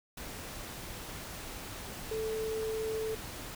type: tone in noise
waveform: sine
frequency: 440 Hz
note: A4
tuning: in tune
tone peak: -32 dBFS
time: 2.11-3.15 s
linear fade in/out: 5 ms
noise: pink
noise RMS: -43 dBFS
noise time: 0.17-3.55 s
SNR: +8 dB
effects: none